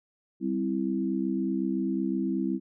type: chord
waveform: sine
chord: C major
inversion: second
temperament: equal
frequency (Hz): 196 / 261.6 / 329.6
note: G3 / C4 / E4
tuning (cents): 0 / 0 / 0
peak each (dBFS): -30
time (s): 0.4-2.6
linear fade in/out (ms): 50
effects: none